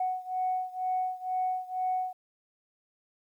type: beating tone pair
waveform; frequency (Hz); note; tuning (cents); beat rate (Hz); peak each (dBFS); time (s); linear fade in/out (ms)
sine; 740 / 742.1; F#5 / F#5; 0 / +5; 2.1; -30 / -32; 0-2.13; 5
effects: tanh soft clip ceiling -21 dBFS + 11-bit